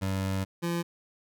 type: tone pair in turn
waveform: 25% pulse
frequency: 96 / 171.05 Hz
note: G2 / F3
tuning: -36 / -36 cents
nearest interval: minor seventh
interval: 1000 cents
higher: second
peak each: -24 dBFS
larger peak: neither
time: 0.01-0.45 / 0.62-0.83 s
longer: first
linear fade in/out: 20 ms
effects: none